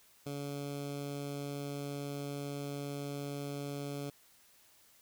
15% pulse tone with notch filter, 142.3 Hz, C#3, 46 cents sharp, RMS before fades -40 dBFS, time 0.26-4.1 s, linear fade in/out 5 ms, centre 1700 Hz, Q 1.3, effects white hiss -64 dBFS RMS until 5.01 s

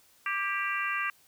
harmonic tone with a mistuned harmonic, 392.2 Hz, G4, 1 cent sharp, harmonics 3 / 4 / 5 / 6 / 7, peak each -33 / -34 / -35 / -36 / -36 dBFS, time 0.26-1.1 s, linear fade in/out 2 ms, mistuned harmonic 4, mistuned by +33 cents, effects white hiss -62 dBFS RMS until 1.27 s

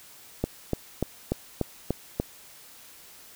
click train, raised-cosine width 2 ms, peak -11 dBFS, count 7, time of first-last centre 0.44-2.2 s, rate 3.41 Hz, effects white hiss -50 dBFS RMS until 3.35 s

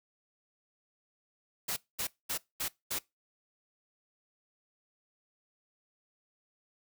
white noise bursts, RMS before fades -34 dBFS, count 5, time 1.68-2.99 s, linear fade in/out 10 ms, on 86 ms, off 220 ms, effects noise-tail reverb RT60 0.2 s tail -22 dB re dry

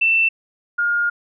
sine tone pair in turn, 2674 / 1419 Hz, E7 / F6, +24 / +27 cents, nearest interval major seventh, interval 1097 cents, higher first, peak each -13 / -16 dBFS, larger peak first, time 0.01-0.29 / 0.78-1.1 s, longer second, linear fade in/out 10 ms, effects none

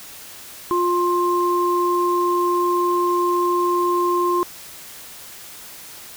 sine tone pair together, 352.1 / 1055.1 Hz, F4 / C6, +14 / +14 cents, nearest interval octave + perfect fifth, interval 1900 cents, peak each -19 / -19 dBFS, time 0.71-4.43 s, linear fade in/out 0 ms, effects white hiss -39 dBFS RMS until 6.16 s

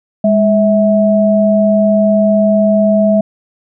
sine tone pair together, 205.7 / 650 Hz, G#3 / E5, -16 / -24 cents, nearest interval octave + minor sixth, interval 1992 cents, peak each -10 dBFS, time 0.24-3.21 s, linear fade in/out 5 ms, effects none

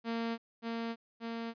sawtooth tone with echo, 230 Hz, A#3, 23 cents flat, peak -29 dBFS, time 0.04-0.38 s, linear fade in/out 50 ms, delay 580 ms, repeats 2, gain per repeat -2 dB, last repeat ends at 1.54 s, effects resampled to 11025 Hz

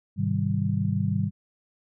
sine chord, Ab major seventh, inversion none, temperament just, 103.83 / 129.78 / 155.74 / 194.67 Hz, Ab2 / C3 / Eb3 / G3, 0 / -14 / +2 / -12 cents, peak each -27 / -30 / -29 / -27 dBFS, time 0.16-1.31 s, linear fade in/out 50 ms, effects none

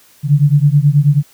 sine beating tone pair, 141.1 / 150.4 Hz, C#3 / D3, +31 / +42 cents, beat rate 9.3 Hz, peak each -10 / -11 dBFS, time 0.23-1.23 s, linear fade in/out 50 ms, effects white hiss -48 dBFS RMS until 1.33 s

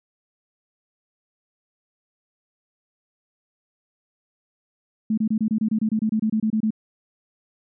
sine tone bursts, 217.8 Hz, A3, 17 cents flat, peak -18 dBFS, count 16, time 5.1-6.706 s, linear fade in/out 5 ms, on 76 ms, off 26 ms, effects none

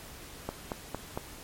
click train, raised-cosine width 1 ms, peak -18 dBFS, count 4, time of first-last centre 0.49-1.175 s, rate 4.38 Hz, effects pink hiss -47 dBFS RMS until 1.43 s + MP3 64 kbps

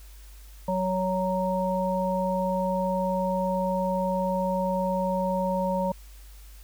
harmonic tone, 185.9 Hz, F#3, 8 cents sharp, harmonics 1 / 3 / 5, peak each -28 / -27 / -29 dBFS, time 0.68-5.92 s, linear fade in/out 5 ms, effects added 50 Hz sine -44 dBFS peak until 6.63 s + white hiss -55 dBFS RMS until 6.63 s

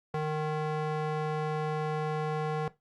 square tone with band-pass filter, 153.9 Hz, D#3, 19 cents flat, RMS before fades -31 dBFS, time 0.14-2.68 s, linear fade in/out 2 ms, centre 660 Hz, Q 0.81, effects noise-tail reverb RT60 0.2 s tail -17 dB re dry + Opus 48 kbps

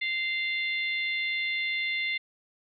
harmonic tone with a mistuned harmonic, 694 Hz, F5, 11 cents flat, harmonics 3 / 4 / 5 / 6, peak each -28 / -38 / -35 / -44 dBFS, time 0.01-2.18 s, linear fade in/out 10 ms, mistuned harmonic 5, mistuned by +34 cents, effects none

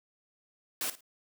white noise with echo, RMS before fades -33 dBFS, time 0.81-0.9 s, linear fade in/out 2 ms, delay 54 ms, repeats 2, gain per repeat -14 dB, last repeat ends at 1.008 s, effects high-pass 200 Hz 12 dB/octave

